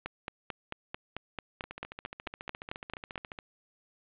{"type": "two click trains", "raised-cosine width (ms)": 0.3, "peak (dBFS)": [-24, -19], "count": [26, 15], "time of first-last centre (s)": [[1.64, 3.388], [0.06, 3.157]], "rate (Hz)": [14.3, 4.52], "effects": ["resampled to 8000 Hz", "8-bit"]}